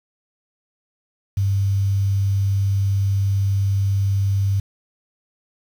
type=tone with quantisation; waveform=sine; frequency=98.5 Hz; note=G2; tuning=9 cents sharp; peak=-16 dBFS; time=1.37-4.6 s; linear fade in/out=5 ms; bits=7; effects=none